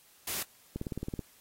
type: noise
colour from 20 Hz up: white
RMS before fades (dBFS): -35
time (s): 0.27-0.43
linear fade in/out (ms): 5
type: click train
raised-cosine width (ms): 3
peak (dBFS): -22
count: 9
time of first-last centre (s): 0.76-1.192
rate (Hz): 18.5
effects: white hiss -61 dBFS RMS until 1.4 s + AAC 48 kbps